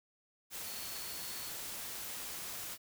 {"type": "tone in noise", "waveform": "sine", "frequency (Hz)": 4380, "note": "C#8", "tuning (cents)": -22, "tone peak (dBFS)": -50, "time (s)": [0.63, 1.53], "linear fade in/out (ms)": 50, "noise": "white", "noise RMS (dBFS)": -43, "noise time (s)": [0.5, 2.78], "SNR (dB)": -10, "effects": []}